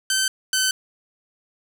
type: tone pair in turn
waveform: 10% pulse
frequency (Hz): 1541 / 1525.9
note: G6 / G6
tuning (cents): -30 / -47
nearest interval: unison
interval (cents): 17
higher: first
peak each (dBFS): -10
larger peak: neither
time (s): 0.1-0.28 / 0.53-0.71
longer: neither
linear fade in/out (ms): 2
effects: none